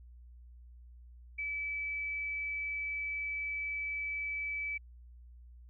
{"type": "tone", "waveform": "sine", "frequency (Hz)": 2302, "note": "D7", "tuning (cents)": -35, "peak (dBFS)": -34, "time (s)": [1.38, 4.78], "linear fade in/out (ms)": 10, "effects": ["added 60 Hz sine -51 dBFS peak until 5.69 s"]}